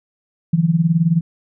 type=tone with tremolo; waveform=sine; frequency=165.9 Hz; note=E3; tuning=11 cents sharp; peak=-9 dBFS; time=0.53-1.21 s; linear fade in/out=5 ms; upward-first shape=sine; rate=19 Hz; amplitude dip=80%; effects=none